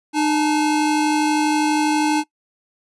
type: tone pair together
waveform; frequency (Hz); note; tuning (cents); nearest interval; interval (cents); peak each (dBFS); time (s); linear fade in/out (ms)
square; 304.1 / 860; D#4 / A5; -40 / -40; octave + tritone; 1800; -18 / -22; 0.13-2.24; 50
effects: noise-tail reverb RT60 0.1 s tail -22 dB re dry + resampled to 24000 Hz